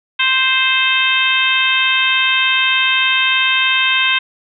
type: harmonic tone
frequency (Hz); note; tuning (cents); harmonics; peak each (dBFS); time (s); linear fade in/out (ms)
523.3; C5; 0; 2 / 3 / 4 / 5 / 6 / 7; -22 / -19 / -20 / -16 / -18 / -21; 0.19-4.19; 10
effects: none